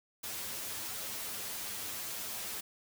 white noise with comb filter, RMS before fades -40 dBFS, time 0.23-2.61 s, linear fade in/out 10 ms, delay 9.3 ms, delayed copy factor +0.95, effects none

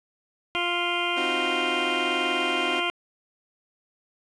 harmonic tone, 349.2 Hz, F4, in tune, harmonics 1 / 2 / 3 / 4 / 6 / 7 / 8 / 9, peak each -32 / -32 / -32 / -32 / -32 / -32 / -32 / -32 dBFS, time 0.55-2.9 s, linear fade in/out 0 ms
25% pulse chord, C diminished, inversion none, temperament equal, 261.6 / 311.1 / 370 Hz, C4 / Eb4 / Gb4, 0 / 0 / 0 cents, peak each -31 dBFS, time 1.16-2.81 s, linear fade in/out 20 ms
effects resampled to 22050 Hz + 8-bit

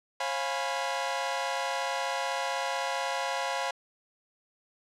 sawtooth chord, C# dominant seventh, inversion none, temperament equal with one note detuned, 541.7 / 698.5 / 830.6 / 987.8 Hz, C#5 / E#5 / G#5 / B5, -40 / 0 / 0 / 0 cents, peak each -31 dBFS, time 0.2-3.71 s, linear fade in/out 5 ms, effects low-pass 7000 Hz 12 dB/octave

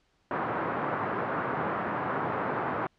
white band-pass noise, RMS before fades -31 dBFS, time 0.31-2.87 s, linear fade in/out 2 ms, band 110 to 1400 Hz, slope 24 dB/octave, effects pink hiss -70 dBFS RMS until 2.98 s + low-pass 5000 Hz 12 dB/octave

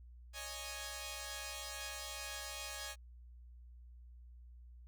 5% pulse chord, C# suspended second, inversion none, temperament equal, 554.4 / 622.3 / 830.6 Hz, C#5 / D#5 / G#5, 0 / 0 / 0 cents, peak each -37 / -37 / -35 dBFS, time 0.33-2.96 s, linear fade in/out 50 ms, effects added 60 Hz sine -53 dBFS peak until 4.87 s + Opus 48 kbps

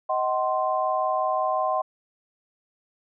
sine chord, C diminished, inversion first, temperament just, 627.9 / 753.5 / 1046.5 Hz, Eb5 / Gb5 / C6, +16 / +31 / 0 cents, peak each -26 dBFS, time 0.09-1.82 s, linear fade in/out 10 ms, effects none

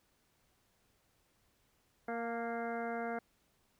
harmonic tone with a mistuned harmonic, 232.9 Hz, A#3, 1 cent flat, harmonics 1 / 2 / 3 / 4 / 5 / 6 / 7 / 8 / 9, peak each -42 / -41 / -40 / -51 / -52 / -46 / -49 / -59 / -51 dBFS, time 2.08-3.19 s, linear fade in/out 5 ms, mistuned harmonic 4, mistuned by -38 cents, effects pink hiss -74 dBFS RMS until 3.79 s

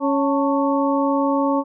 harmonic tone with a mistuned harmonic, 277.2 Hz, C#4, in tune, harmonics 1 / 2 / 3 / 4, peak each -19 / -22 / -24 / -25 dBFS, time 0-1.64 s, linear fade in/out 50 ms, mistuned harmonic 3, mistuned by +110 cents, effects none

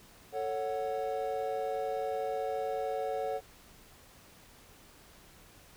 triangle chord, F# minor, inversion first, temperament just, 444 / 555 / 740 Hz, A4 / C#5 / F#5, +16 / +2 / 0 cents, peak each -34 dBFS, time 0.32-3.41 s, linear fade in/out 50 ms, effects pink hiss -57 dBFS RMS until 5.76 s

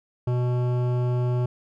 sine tone with hard clipping, 123.47 Hz, B2, in tune, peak -23 dBFS, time 0.27-1.46 s, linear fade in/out 5 ms, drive 14 dB, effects none

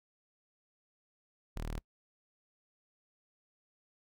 sawtooth tone, 38.89 Hz, D#1, in tune, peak -33 dBFS, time 1.56-1.79 s, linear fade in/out 0 ms, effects noise-tail reverb RT60 0.1 s tail -24 dB re dry

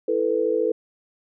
sine chord, E suspended fourth, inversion none, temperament equal, 329.6 / 440 / 493.9 Hz, E4 / A4 / B4, 0 / 0 / 0 cents, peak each -27 / -22 / -23 dBFS, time 0.08-0.72 s, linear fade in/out 5 ms, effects none

